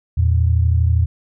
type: tone pair together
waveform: sine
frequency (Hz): 82.5 / 115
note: E2 / A#2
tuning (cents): +2 / -23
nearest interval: tritone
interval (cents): 575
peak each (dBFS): -13 / -18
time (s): 0.17-1.06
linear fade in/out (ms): 10
effects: none